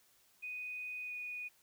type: tone with pitch glide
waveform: sine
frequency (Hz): 2489 to 2469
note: D#7 to D#7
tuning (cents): 0 to -14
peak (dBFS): -40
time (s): 0.42-1.49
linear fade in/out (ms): 20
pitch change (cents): -14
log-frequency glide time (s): 1.05-1.11
effects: white hiss -69 dBFS RMS until 1.62 s